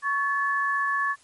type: tone pair together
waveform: sine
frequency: 1116 / 1727 Hz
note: C#6 / A6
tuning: +11 / -33 cents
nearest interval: minor sixth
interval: 756 cents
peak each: -25 dBFS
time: 0.02-1.16 s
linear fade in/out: 50 ms
effects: white hiss -57 dBFS RMS until 1.23 s + MP3 48 kbps